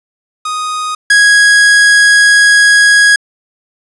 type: tone pair in turn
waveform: 45% pulse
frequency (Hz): 1244.5 / 1656.4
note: D#6 / G#6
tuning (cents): 0 / -5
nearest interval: perfect fourth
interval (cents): 495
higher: second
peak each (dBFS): -15 / -4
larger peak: second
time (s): 0.45-0.95 / 1.1-3.16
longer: second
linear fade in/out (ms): 5
effects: resampled to 24000 Hz + 7-bit